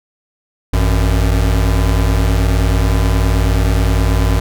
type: tone pair together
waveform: square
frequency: 53.25 / 91.9 Hz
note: G#1 / F#2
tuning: +44 / -11 cents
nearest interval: major sixth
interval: 945 cents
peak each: -13 / -16 dBFS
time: 0.73-4.4 s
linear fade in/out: 5 ms
effects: none